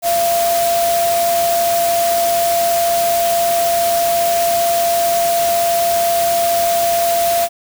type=tone in noise; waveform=sine; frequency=685 Hz; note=F5; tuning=34 cents flat; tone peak=-13 dBFS; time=0.02-7.49 s; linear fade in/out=50 ms; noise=white; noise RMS=-22 dBFS; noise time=0.02-7.49 s; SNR=+6 dB; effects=none